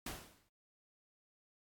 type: noise with exponential decay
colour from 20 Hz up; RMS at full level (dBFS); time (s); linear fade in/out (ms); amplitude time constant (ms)
pink; -40; 0.06-0.49; 5; 93
effects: AAC 64 kbps